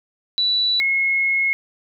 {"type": "tone pair in turn", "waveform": "sine", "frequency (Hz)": [3951, 2169], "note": ["B7", "C#7"], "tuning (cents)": [0, -38], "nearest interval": "minor seventh", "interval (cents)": 1038, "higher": "first", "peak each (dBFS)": -16, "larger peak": "neither", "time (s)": [[0.38, 0.8], [0.8, 1.53]], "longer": "second", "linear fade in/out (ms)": 0, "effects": []}